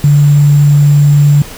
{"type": "tone with sample-and-hold", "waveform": "sine", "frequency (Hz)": 145.2, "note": "D3", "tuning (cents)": -19, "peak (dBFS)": -3, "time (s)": [0.04, 1.42], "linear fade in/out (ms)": 2, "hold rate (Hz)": 7350, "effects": ["pink hiss -29 dBFS RMS until 1.57 s"]}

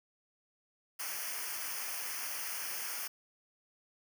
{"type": "noise with comb filter", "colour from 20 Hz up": "white", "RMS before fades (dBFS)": -39, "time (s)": [0.99, 3.08], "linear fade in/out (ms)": 10, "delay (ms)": 0.26, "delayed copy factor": -0.95, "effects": []}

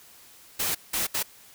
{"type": "noise bursts at uneven times", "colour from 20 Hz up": "white", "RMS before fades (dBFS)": -27, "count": 3, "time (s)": [[0.59, 0.75], [0.93, 1.07], [1.14, 1.23]], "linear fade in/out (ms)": 10, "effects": ["white hiss -52 dBFS RMS until 1.54 s"]}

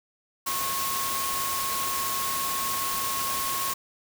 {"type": "tone in noise", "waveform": "sine", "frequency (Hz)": 1089, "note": "C#6", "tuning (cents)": -31, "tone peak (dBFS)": -30, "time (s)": [0.46, 3.74], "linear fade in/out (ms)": 10, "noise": "white", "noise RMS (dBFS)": -30, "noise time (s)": [0.46, 3.74], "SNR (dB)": -3, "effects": []}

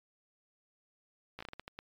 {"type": "slowing click train", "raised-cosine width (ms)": 0.3, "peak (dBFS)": -27, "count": 9, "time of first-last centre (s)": [1.39, 1.79], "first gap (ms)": 15, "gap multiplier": 1.33, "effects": ["MP3 96 kbps"]}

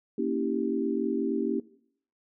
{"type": "chord", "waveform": "sine", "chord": "A# diminished seventh", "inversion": "none", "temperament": "equal with one note detuned", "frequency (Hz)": [233.1, 277.2, 323.6, 392], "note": ["A#3", "C#4", "E4", "G4"], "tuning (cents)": [0, 0, -32, 0], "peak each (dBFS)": -31, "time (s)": [0.18, 1.6], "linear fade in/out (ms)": 5, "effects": ["noise-tail reverb RT60 0.6 s tail -18 dB re dry"]}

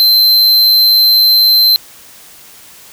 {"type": "tone", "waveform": "square", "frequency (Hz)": 4102, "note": "C8", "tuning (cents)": -35, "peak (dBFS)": -6, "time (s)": [0, 1.76], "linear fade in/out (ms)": 0, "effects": ["white hiss -38 dBFS RMS until 2.92 s"]}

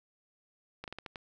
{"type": "slowing click train", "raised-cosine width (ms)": 0.3, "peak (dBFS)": -25, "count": 6, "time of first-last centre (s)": [0.84, 1.158], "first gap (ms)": 38, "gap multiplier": 1.26, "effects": []}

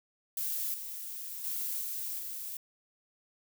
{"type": "noise with level steps", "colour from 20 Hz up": "violet", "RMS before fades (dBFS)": [-34, -41, -35, -37, -40], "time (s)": [0.37, 2.57], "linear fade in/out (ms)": 2, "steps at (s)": [0.74, 1.44, 1.81, 2.19], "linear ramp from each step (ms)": 2, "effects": []}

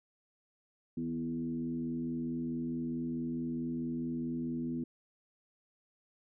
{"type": "tone with frequency modulation", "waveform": "sine", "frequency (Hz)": 246.9, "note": "B3", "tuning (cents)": 0, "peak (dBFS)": -33, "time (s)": [0.97, 4.84], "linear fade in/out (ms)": 5, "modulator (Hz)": 84.6, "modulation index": 0.84, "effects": []}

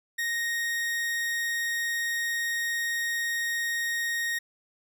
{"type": "tone", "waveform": "40% pulse", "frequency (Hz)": 1864.7, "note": "A#6", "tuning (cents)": 0, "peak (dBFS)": -26, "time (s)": [0.18, 4.39], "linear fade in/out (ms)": 10, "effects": []}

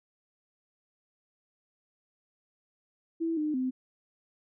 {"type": "tone with pitch steps", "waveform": "sine", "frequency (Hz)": [329.1, 304, 257.2], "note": ["E4", "D#4", "C4"], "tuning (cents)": [-3, -40, -30], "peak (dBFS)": -27, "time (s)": [3.2, 3.71], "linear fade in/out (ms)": 20, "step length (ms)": 170, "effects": []}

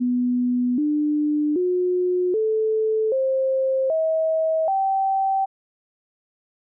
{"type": "tone with pitch steps", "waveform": "sine", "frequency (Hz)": [246.9, 298.7, 361.5, 437.4, 529.2, 640.4, 774.9], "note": ["B3", "D4", "F#4", "A4", "C5", "D#5", "G5"], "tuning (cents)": [0, 29, -40, -10, 20, 50, -20], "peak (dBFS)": -18, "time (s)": [0, 5.46], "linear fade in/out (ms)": 20, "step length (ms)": 780, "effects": []}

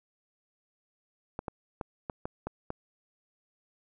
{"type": "clicks", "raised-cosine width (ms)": 1, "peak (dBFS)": -20, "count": 7, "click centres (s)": [1.391, 1.482, 1.812, 2.098, 2.255, 2.47, 2.704], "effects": []}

